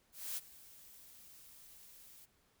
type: noise with ADSR envelope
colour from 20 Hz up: blue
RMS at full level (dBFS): -39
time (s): 0.12-2.26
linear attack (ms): 250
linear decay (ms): 29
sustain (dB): -19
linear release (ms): 18
effects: pink hiss -73 dBFS RMS until 2.6 s